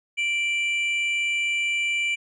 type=tone pair together; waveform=triangle; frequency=2347 / 2934 Hz; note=D7 / F#7; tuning=-2 / -15 cents; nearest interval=major third; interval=387 cents; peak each=-21 / -29 dBFS; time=0.17-2.16 s; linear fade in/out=20 ms; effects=resampled to 24000 Hz